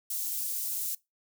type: high-pass noise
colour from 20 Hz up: white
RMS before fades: -33 dBFS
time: 0.1-0.95 s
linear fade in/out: 5 ms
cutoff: 7700 Hz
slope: 12 dB/octave
effects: noise-tail reverb RT60 0.2 s tail -22 dB re dry

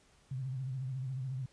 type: tone with vibrato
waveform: sine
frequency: 130.81 Hz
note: C3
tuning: in tune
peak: -35 dBFS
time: 0.31-1.46 s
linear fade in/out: 5 ms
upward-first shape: sine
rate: 14 Hz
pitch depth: 79 cents each way
effects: pink hiss -66 dBFS RMS until 1.52 s + resampled to 22050 Hz

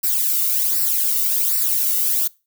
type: noise with flanger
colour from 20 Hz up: violet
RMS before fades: -19 dBFS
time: 0.03-2.28 s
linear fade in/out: 10 ms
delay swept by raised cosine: 0.3 to 1.24 ms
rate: 1.3 Hz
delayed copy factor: -0.75
effects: noise-tail reverb RT60 0.3 s tail -24 dB re dry

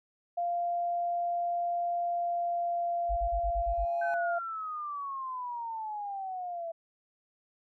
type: tone with pitch glide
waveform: sine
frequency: 695 to 686.6 Hz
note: F5 to F5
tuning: -9 to -30 cents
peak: -28 dBFS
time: 0.37-4.39 s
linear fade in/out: 10 ms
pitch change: -21 cents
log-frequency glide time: 1.99-3.92 s
type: tone bursts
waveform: sine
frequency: 51.91 Hz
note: G#1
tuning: in tune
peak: -30 dBFS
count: 7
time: 3.09-3.854 s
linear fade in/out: 20 ms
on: 80 ms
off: 34 ms
type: tone with exponential growth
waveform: triangle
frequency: 829 Hz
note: G#5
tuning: 3 cents flat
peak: -33 dBFS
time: 3.35-4.14 s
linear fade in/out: 0 ms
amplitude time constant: 170 ms
type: exponential sweep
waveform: sine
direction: down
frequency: 1554 to 659.3 Hz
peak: -34 dBFS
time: 4.01-6.72 s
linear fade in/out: 10 ms
effects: none

